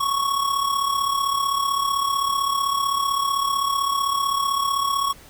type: tone with amplitude modulation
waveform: square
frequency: 1108.7 Hz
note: C#6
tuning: in tune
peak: -18 dBFS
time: 0-5.13 s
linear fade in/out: 10 ms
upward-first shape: sine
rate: 35.7 Hz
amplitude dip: 60%
effects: pink hiss -47 dBFS RMS until 5.29 s